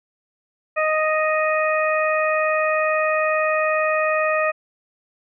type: harmonic tone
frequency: 622.3 Hz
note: D#5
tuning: in tune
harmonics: 1 / 2 / 3 / 4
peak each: -20 / -23 / -25 / -26 dBFS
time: 0.76-4.52 s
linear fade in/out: 20 ms
effects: none